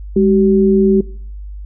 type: tone pair together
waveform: sine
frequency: 204.6 / 382.5 Hz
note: G#3 / G4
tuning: -26 / -42 cents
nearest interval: major seventh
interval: 1084 cents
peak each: -11 dBFS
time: 0.16-1.01 s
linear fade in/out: 5 ms
effects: noise-tail reverb RT60 0.6 s tail -22 dB re dry + added 50 Hz sine -26 dBFS peak until 1.65 s